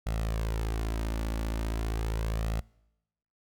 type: tone with flanger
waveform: sawtooth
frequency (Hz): 55.1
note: A1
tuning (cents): +3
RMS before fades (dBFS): -31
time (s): 0.06-2.61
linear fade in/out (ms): 10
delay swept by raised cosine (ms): 1.5 to 3.5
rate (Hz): 0.39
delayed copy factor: +0.5
effects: noise-tail reverb RT60 0.9 s tail -25 dB re dry